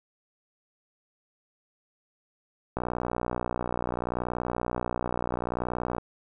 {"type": "click train", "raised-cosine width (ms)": 1, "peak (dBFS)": -15, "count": 196, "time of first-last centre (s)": [2.77, 5.983], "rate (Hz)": 60.7, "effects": []}